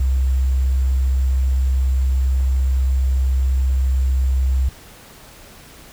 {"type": "tone with sample-and-hold", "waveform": "sine", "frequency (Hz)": 65.41, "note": "C2", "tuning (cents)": 0, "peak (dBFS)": -14, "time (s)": [0, 4.69], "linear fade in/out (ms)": 5, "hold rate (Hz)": 7350, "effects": ["pink hiss -43 dBFS RMS until 5.92 s"]}